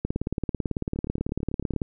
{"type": "two click trains", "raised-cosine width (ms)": 3, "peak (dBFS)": [-13, -21], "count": [33, 8], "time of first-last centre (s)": [[0.05, 1.818], [0.96, 1.737]], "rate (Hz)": [18.1, 9.01], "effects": []}